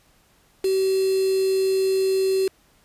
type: tone with quantisation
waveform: sine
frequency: 382.2 Hz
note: G4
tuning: 44 cents flat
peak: -18 dBFS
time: 0.64-2.48 s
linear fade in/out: 5 ms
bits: 5
effects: pink hiss -59 dBFS RMS until 2.84 s + resampled to 32000 Hz